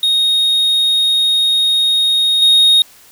triangle tone with level steps, 3729 Hz, A#7, in tune, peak -9 / -5 dBFS, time 0.03-2.82 s, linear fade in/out 2 ms, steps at 2.42 s, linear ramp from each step 2 ms, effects white hiss -44 dBFS RMS until 3.11 s

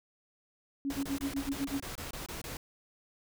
sine tone with tremolo, 277.2 Hz, C#4, in tune, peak -29 dBFS, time 0.85-1.83 s, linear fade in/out 0 ms, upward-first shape sine, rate 8 Hz, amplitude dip 100%
pink noise bursts, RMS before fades -41 dBFS, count 11, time 0.9-2.57 s, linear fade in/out 2 ms, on 130 ms, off 24 ms
effects none

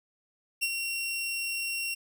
sawtooth tone with ADSR envelope, 2739 Hz, F7, 34 cents flat, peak -21 dBFS, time 0.61-1.95 s, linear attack 23 ms, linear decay 45 ms, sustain -6 dB, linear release 16 ms, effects none

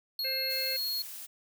square tone, 4309 Hz, C#8, 50 cents flat, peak -31 dBFS, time 0.19-1.02 s, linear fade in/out 2 ms
harmonic tone, 528 Hz, C5, 16 cents sharp, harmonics 1 / 3 / 4 / 5, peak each -39 / -44 / -39 / -40 dBFS, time 0.24-0.77 s, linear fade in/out 10 ms
blue noise, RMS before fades -43 dBFS, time 0.49-1.27 s, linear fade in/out 20 ms
effects none

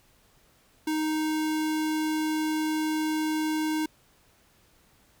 square tone, 311.1 Hz, D#4, in tune, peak -26 dBFS, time 0.87-3.86 s, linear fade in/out 5 ms, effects pink hiss -62 dBFS RMS until 5.2 s

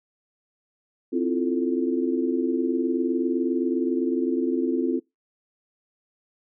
sine chord, F major seventh, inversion second, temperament equal, 261.6 / 329.6 / 349.2 / 440 Hz, C4 / E4 / F4 / A4, 0 / 0 / 0 / 0 cents, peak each -25 / -27 / -26 / -31 dBFS, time 1.12-5 s, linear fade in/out 20 ms, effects noise-tail reverb RT60 0.2 s tail -24 dB re dry

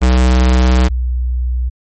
square / sine tone pair in turn, 63 / 61.67 Hz, B1 / B1, +35 / -2 cents, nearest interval unison, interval 37 cents, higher first, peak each -8 / -13 dBFS, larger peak first, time 0.01-0.89 / 0.89-1.7 s, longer first, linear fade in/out 20 ms, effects MP3 32 kbps

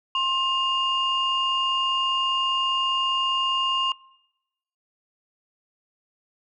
sine tone pair together, 1060 / 2825 Hz, C6 / F7, +22 / +19 cents, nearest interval octave + perfect fourth, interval 1697 cents, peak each -23 dBFS, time 0.15-3.92 s, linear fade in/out 2 ms, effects noise-tail reverb RT60 0.9 s tail -23 dB re dry + tanh soft clip ceiling -15 dBFS

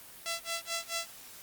5% pulse tone with tremolo, 671 Hz, E5, 31 cents sharp, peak -20 dBFS, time 0.26-1.1 s, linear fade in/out 0 ms, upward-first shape sine, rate 4.6 Hz, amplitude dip 100%, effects white hiss -50 dBFS RMS until 1.42 s + Opus 32 kbps

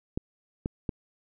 clicks, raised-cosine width 3 ms, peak -16 dBFS, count 3, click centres 0.175 / 0.659 / 0.892 s, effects none

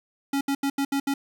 square tone bursts at uneven times, 277.6 Hz, C#4, 3 cents sharp, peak -23 dBFS, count 6, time 0.33-0.41 / 0.48-0.55 / 0.63-0.7 / 0.78-0.85 / 0.92-1 / 1.07-1.14 s, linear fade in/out 5 ms, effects 9-bit

